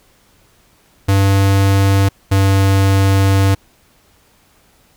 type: tone pair in turn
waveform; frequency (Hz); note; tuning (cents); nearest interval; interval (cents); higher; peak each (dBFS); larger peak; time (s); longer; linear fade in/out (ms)
square; 98 / 97.38; G2 / G2; 0 / -11; unison; 11; first; -10; neither; 1.08-2.09 / 2.31-3.55; second; 10
effects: pink hiss -53 dBFS RMS until 4.96 s